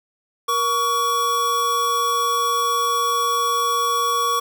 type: tone pair together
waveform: square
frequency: 473.8 / 1127 Hz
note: A#4 / C#6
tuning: +28 / +28 cents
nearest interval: octave + minor third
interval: 1500 cents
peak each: -28 / -19 dBFS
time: 0.48-4.4 s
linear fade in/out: 10 ms
effects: 8-bit